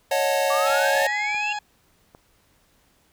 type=chord; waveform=square; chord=D# half-diminished seventh; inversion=third; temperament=equal with one note detuned; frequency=554.4 / 622.3 / 730.6 / 880 Hz; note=C#5 / D#5 / F#5 / A5; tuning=0 / 0 / -22 / 0 cents; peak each=-23 / -28 / -27 / -29 dBFS; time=0.11-1.07 s; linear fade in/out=5 ms
type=exponential sweep; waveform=sine; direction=up; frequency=1136 to 2794 Hz; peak=-24 dBFS; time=0.5-1.53 s; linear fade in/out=5 ms
type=harmonic tone; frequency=836 Hz; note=G#5; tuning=11 cents sharp; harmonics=1 / 2 / 3 / 4 / 5 / 6 / 8 / 9; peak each=-28 / -34 / -38 / -40 / -42 / -44 / -46 / -47 dBFS; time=0.66-1.59 s; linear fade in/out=5 ms
type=clicks; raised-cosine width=1 ms; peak=-31 dBFS; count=5; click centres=0.701 / 0.955 / 1.018 / 1.346 / 2.149 s
effects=pink hiss -62 dBFS RMS until 3.12 s